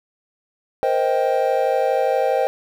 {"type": "chord", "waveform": "triangle", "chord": "C minor seventh", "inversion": "third", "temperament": "just", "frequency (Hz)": [470.9, 523.3, 627.9, 784.9], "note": ["Bb4", "C5", "Eb5", "G5"], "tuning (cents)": [18, 0, 16, 2], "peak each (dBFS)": [-22, -18, -21, -20], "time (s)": [0.83, 2.47], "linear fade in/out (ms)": 0, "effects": ["8-bit"]}